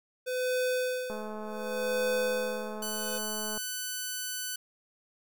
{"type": "tone with tremolo", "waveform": "square", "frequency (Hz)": 505, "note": "B4", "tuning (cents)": 39, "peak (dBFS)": -27, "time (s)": [0.26, 3.19], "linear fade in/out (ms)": 20, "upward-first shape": "sine", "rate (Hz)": 0.67, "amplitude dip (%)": 95}
{"type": "click train", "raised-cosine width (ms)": 1, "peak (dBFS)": -27, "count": 531, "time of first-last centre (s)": [1.1, 3.577], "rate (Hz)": 214}
{"type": "tone", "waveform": "5% pulse", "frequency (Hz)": 1500, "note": "F#6", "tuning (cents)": 23, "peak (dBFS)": -22, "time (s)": [2.82, 4.56], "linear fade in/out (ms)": 5}
{"effects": []}